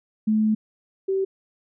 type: tone pair in turn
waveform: sine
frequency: 216.2 / 385.2 Hz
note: A3 / G4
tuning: -30 / -30 cents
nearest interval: minor seventh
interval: 1000 cents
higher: second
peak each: -17 / -20 dBFS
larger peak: first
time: 0.27-0.55 / 1.08-1.25 s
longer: first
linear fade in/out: 10 ms
effects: none